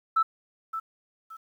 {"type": "tone with echo", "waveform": "sine", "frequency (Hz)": 1318.5, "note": "E6", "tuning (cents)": 0, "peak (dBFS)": -18, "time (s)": [0.16, 0.23], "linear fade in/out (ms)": 10, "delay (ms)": 570, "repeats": 2, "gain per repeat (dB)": -11, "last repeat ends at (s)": 1.37, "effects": ["tanh soft clip ceiling -14 dBFS", "10-bit"]}